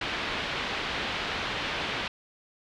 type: low-pass noise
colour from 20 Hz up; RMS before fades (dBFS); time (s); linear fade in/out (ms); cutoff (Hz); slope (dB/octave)
white; -32; 0.01-2.08; 5; 3500; 24
effects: none